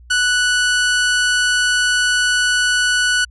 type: tone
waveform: sawtooth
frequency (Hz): 1480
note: F#6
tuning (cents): 0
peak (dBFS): -10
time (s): 0.1-3.25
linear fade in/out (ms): 10
effects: added 60 Hz sine -40 dBFS peak until 3.3 s + resampled to 24000 Hz